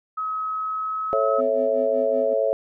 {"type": "tone with pitch glide", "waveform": "sine", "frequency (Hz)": [1277, 1285.9], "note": ["D#6", "E6"], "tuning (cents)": [45, -43], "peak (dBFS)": -24, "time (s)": [0.17, 1.41], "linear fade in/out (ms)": 10, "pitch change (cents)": 12, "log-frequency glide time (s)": [0.37, 1.18]}
{"type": "chord", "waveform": "sine", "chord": "A major", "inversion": "none", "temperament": "just", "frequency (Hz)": [440, 550, 660], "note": ["A4", "C#5", "E5"], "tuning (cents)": [0, -14, 2], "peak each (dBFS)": [-25, -21, -24], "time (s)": [1.13, 2.53], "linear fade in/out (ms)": 0}
{"type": "tone with tremolo", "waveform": "triangle", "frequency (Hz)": 256.1, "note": "C4", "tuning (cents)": -37, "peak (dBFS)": -26, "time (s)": [1.38, 2.34], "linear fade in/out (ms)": 10, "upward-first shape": "sine", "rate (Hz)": 5.3, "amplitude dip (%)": 80}
{"effects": []}